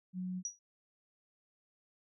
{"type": "tone", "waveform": "sine", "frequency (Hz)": 183.3, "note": "F#3", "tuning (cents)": -16, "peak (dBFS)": -36, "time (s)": [0.13, 0.43], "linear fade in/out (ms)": 50}
{"type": "tone with exponential decay", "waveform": "sine", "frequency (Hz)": 5800, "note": "F#8", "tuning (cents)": -35, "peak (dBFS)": -32, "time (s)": [0.45, 0.59], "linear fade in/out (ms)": 2, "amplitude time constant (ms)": 29}
{"effects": []}